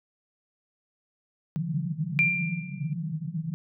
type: band-pass noise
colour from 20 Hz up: white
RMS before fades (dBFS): -31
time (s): 1.56-3.54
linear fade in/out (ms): 0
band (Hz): 140 to 180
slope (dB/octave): 96
type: tone with exponential decay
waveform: sine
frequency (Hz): 2376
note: D7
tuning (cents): +20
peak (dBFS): -17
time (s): 2.19-2.93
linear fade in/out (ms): 0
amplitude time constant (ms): 160
effects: none